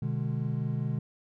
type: chord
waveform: triangle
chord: G# diminished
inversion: first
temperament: just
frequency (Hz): 124.59 / 149.51 / 207.7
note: B2 / D3 / G#3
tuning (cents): +16 / +31 / 0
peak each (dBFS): -29 / -30 / -34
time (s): 0.02-0.99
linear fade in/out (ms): 5
effects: none